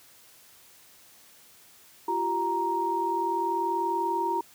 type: tone cluster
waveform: sine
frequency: 343.7 / 384 / 935 Hz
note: F4 / G4 / A#5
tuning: -28 / -36 / +5 cents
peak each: -32 / -33 / -26 dBFS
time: 2.08-4.41 s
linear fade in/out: 5 ms
effects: white hiss -55 dBFS RMS until 4.54 s + high-pass 60 Hz 12 dB/octave